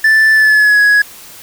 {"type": "tone with pitch glide", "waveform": "triangle", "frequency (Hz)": [1760, 1671.8], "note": ["A6", "G#6"], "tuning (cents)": [0, 11], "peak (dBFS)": -4, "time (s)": [0.04, 1.02], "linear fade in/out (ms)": 5, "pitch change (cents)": -89, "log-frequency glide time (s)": [0.33, 0.8], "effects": ["white hiss -35 dBFS RMS until 1.42 s"]}